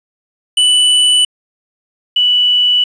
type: tone pair in turn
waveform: square / sine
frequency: 2977 / 2960 Hz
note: F#7 / F#7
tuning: +10 / 0 cents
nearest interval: unison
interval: 10 cents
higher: first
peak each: -8 / -8 dBFS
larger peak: neither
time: 0.57-1.25 / 2.16-2.84 s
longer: neither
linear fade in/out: 5 ms
effects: resampled to 22050 Hz + 7-bit